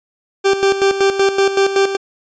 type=tone with tremolo; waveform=40% pulse; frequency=392 Hz; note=G4; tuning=in tune; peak=-9 dBFS; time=0.44-1.97 s; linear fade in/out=20 ms; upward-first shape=square; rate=5.3 Hz; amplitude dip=65%; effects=resampled to 16000 Hz